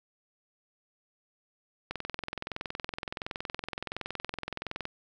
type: click train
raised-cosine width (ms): 0.3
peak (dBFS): -18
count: 64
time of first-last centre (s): 1.91-4.854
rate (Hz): 21.4
effects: none